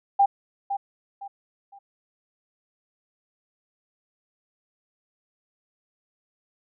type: tone with echo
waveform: sine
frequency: 796 Hz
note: G5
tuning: 26 cents sharp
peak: -14 dBFS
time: 0.19-0.26 s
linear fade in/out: 10 ms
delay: 510 ms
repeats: 3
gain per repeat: -10 dB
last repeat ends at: 1.79 s
effects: none